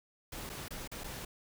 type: noise with dropouts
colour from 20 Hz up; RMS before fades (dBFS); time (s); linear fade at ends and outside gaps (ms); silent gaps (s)
pink; -43; 0.32-1.25; 5; 0.494-0.498 / 0.683-0.706 / 0.876-0.915 / 1.037-1.041
effects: none